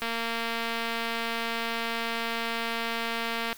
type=click train; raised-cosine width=0.3 ms; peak=-15 dBFS; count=808; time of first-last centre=0.02-3.529 s; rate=230 Hz; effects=white hiss -48 dBFS RMS until 3.57 s